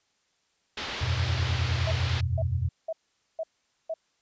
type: low-pass noise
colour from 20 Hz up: white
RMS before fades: -35 dBFS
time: 0.77-2.21 s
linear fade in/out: 5 ms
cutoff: 4300 Hz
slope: 24 dB/octave
type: chord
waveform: sine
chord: E suspended second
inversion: none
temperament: equal with one note detuned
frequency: 82.74 / 92.5 / 123.47 Hz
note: E2 / F#2 / B2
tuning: +7 / 0 / 0 cents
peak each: -29 dBFS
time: 1.01-2.69 s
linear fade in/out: 10 ms
type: tone bursts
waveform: sine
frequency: 647 Hz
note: E5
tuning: 32 cents flat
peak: -28 dBFS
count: 5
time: 1.87-3.94 s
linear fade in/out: 5 ms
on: 46 ms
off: 460 ms
effects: white hiss -71 dBFS RMS until 4.21 s + resampled to 16000 Hz